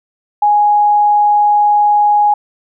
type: tone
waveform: sine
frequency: 830.6 Hz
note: G#5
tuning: in tune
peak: -7 dBFS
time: 0.42-2.34 s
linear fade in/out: 5 ms
effects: none